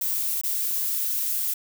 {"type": "noise with dropouts", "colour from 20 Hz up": "violet", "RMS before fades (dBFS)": -26, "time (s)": [0.01, 1.54], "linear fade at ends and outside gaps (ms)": 5, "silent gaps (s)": [0.414, 0.435], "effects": []}